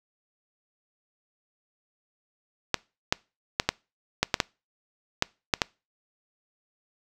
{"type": "clicks", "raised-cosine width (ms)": 0.2, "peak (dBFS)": -3, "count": 10, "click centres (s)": [2.743, 3.125, 3.599, 3.69, 4.23, 4.342, 4.402, 5.224, 5.538, 5.618], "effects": ["noise-tail reverb RT60 0.3 s tail -25 dB re dry"]}